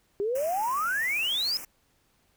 sine exponential sweep, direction up, 390 to 5210 Hz, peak -25 dBFS, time 0.2-1.57 s, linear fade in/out 0 ms
white band-stop noise, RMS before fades -41 dBFS, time 0.35-1.65 s, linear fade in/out 5 ms, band 2900 to 5200 Hz, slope 96 dB/octave
effects pink hiss -68 dBFS RMS until 2.36 s

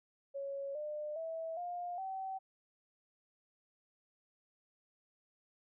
sine tone with pitch steps, 554.4 / 601.1 / 651.7 / 706.6 / 766.1 Hz, C#5 / D5 / E5 / F5 / G5, 0 / +40 / -20 / +20 / -40 cents, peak -38 dBFS, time 0.34-2.39 s, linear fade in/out 20 ms, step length 410 ms, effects none

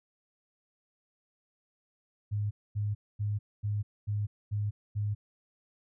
sine tone bursts, 103.9 Hz, G#2, 1 cent sharp, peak -28 dBFS, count 7, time 2.31-5.15 s, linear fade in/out 20 ms, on 200 ms, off 240 ms, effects none

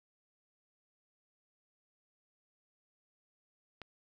click, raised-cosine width 0.3 ms, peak -29 dBFS, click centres 3.817 s, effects 11-bit

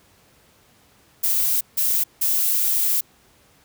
violet noise bursts at uneven times, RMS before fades -20 dBFS, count 3, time 1.23-1.61 / 1.77-2.04 / 2.21-3.01 s, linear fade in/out 10 ms, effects pink hiss -56 dBFS RMS until 3.64 s + high-pass 60 Hz 12 dB/octave

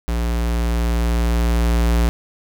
square tone with level ramp, 58.27 Hz, A#1, in tune, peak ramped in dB -19 to -14 dBFS, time 0.08-2.09 s, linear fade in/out 0 ms, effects none

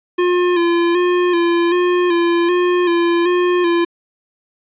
square tone with vibrato, 349.2 Hz, F4, in tune, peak -13 dBFS, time 0.18-3.85 s, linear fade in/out 10 ms, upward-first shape square, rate 1.3 Hz, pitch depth 36 cents each way, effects resampled to 8000 Hz + 8-bit

